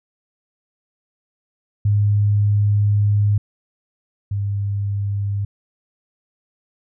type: tone pair in turn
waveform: sine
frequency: 103.1 / 100.75 Hz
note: G#2 / G2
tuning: -12 / +48 cents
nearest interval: unison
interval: 40 cents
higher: first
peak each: -13 / -19 dBFS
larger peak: first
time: 1.85-3.38 / 4.31-5.45 s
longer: first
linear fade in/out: 5 ms
effects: none